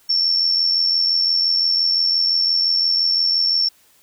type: tone with amplitude modulation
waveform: sine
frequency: 5430 Hz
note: F8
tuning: 50 cents flat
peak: -12 dBFS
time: 0.09-3.69 s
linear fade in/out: 10 ms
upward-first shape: sine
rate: 85.8 Hz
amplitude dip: 60%
effects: white hiss -55 dBFS RMS until 4.02 s